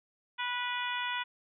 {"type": "harmonic tone", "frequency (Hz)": 490.4, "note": "B4", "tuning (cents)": -12, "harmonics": [2, 3, 4, 5, 6, 7], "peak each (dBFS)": [-36, -38, -39, -40, -41, -41], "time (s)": [0.38, 1.24], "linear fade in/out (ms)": 20, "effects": []}